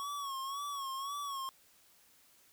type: tone with vibrato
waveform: square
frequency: 1108.7 Hz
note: C#6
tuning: in tune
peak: -38 dBFS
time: 0-1.49 s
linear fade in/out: 0 ms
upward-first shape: sine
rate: 1.9 Hz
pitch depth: 70 cents each way
effects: white hiss -65 dBFS RMS until 2.52 s